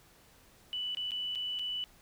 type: tone with dropouts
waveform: sine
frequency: 2973 Hz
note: F#7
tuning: 8 cents sharp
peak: -33 dBFS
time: 0.73-1.84 s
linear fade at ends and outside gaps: 0 ms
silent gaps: 0.948-0.971 / 1.108-1.118 / 1.351-1.356 / 1.589-1.594 s
effects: pink hiss -61 dBFS RMS until 2.01 s